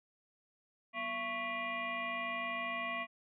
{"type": "tone with frequency modulation", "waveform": "sine", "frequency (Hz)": 1542, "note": "G6", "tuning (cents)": -29, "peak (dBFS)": -35, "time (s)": [0.93, 3.07], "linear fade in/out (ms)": 50, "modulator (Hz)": 433, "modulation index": 2.4, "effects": []}